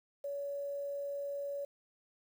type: tone with quantisation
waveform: sine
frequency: 565 Hz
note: C#5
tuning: 33 cents sharp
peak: -36 dBFS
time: 0.24-1.65 s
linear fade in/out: 5 ms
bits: 10
effects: none